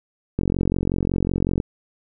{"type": "click train", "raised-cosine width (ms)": 3, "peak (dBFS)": -8, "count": 56, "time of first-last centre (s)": [0.39, 1.601], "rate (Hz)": 45.4, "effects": []}